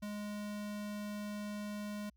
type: tone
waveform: square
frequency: 207.7 Hz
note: G#3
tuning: in tune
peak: -40 dBFS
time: 0.02-2.1 s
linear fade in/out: 10 ms
effects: added 60 Hz sine -66 dBFS peak until 2.16 s